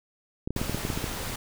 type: clicks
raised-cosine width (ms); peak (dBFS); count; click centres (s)
3; -16; 10; 0.475 / 0.506 / 0.564 / 0.615 / 0.696 / 0.746 / 0.851 / 0.902 / 0.975 / 1.042
type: noise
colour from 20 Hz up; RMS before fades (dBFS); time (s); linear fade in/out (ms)
pink; -34; 0.56-1.36; 5
effects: none